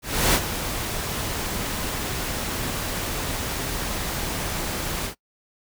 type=noise with ADSR envelope; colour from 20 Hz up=pink; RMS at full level=-17 dBFS; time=0.02-5.15 s; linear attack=320 ms; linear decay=54 ms; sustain=-11 dB; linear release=95 ms; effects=noise-tail reverb RT60 0.1 s tail -23 dB re dry